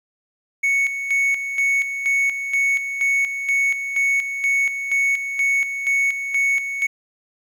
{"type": "tone with tremolo", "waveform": "triangle", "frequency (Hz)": 2217, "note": "C#7", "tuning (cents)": 0, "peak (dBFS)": -14, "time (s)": [0.63, 6.87], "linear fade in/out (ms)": 10, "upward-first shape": "square", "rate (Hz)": 2.1, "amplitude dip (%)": 60, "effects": ["9-bit"]}